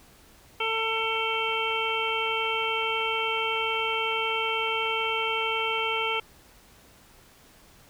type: harmonic tone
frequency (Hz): 447.3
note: A4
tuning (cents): +28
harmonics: 1 / 2 / 3 / 5 / 6 / 7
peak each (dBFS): -32 / -32 / -32 / -32 / -32 / -32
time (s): 0.6-6.2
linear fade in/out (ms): 5
effects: pink hiss -55 dBFS RMS until 7.89 s